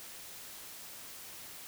silence, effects white hiss -48 dBFS RMS until 1.67 s

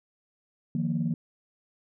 sine chord, Eb suspended second, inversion none, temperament equal, 155.56 / 174.61 / 233.1 Hz, Eb3 / F3 / Bb3, 0 / 0 / 0 cents, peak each -29 dBFS, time 0.75-1.14 s, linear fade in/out 2 ms, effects tanh soft clip ceiling -17 dBFS

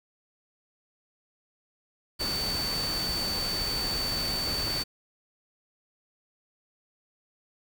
sine tone in noise, 4538 Hz, C#8, 40 cents sharp, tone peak -29 dBFS, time 2.19-4.84 s, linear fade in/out 20 ms, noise pink, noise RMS -34 dBFS, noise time 2.19-4.84 s, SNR +2 dB, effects none

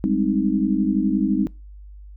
sine chord, Ab major seventh, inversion third, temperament equal, 196 / 207.7 / 261.6 / 311.1 Hz, G3 / Ab3 / C4 / Eb4, 0 / 0 / 0 / 0 cents, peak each -23 dBFS, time 0.04-1.47 s, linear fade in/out 0 ms, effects noise-tail reverb RT60 0.3 s tail -25 dB re dry + added 50 Hz sine -38 dBFS peak until 2.16 s

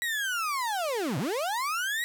35% pulse linear two-way sweep, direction down then up, 1944 to 116.54 to 1944 Hz, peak -26 dBFS, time 0.02-2.04 s, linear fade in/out 0 ms, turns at 1.18 s, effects none

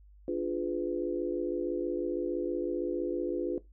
sine chord, D diminished seventh, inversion none, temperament equal with one note detuned, 293.7 / 349.2 / 415.3 / 501.6 Hz, D4 / F4 / Ab4 / Cb5, 0 / 0 / 0 / +27 cents, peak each -35 / -32 / -38 / -36 dBFS, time 0.28-3.58 s, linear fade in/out 2 ms, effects noise-tail reverb RT60 0.2 s tail -18 dB re dry + added 50 Hz sine -53 dBFS peak until 3.72 s

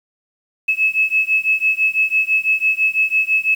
sine beating tone pair, 2588 / 2594 Hz, E7 / E7, -32 / -28 cents, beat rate 6 Hz, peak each -17 dBFS, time 0.68-3.55 s, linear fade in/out 10 ms, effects 7-bit

